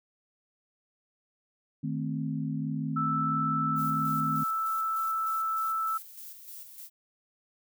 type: chord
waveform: sine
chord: A diminished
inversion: second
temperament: equal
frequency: 155.56 / 220 / 261.6 Hz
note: Eb3 / A3 / C4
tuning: 0 / 0 / 0 cents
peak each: -32 / -35 / -34 dBFS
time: 1.83-4.44 s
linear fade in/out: 10 ms
type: tone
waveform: sine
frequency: 1318.5 Hz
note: E6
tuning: in tune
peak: -27 dBFS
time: 2.96-5.98 s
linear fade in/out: 10 ms
type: noise with tremolo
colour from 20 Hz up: violet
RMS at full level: -44 dBFS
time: 3.75-6.9 s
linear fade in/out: 50 ms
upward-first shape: square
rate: 3.3 Hz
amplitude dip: 45%
effects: none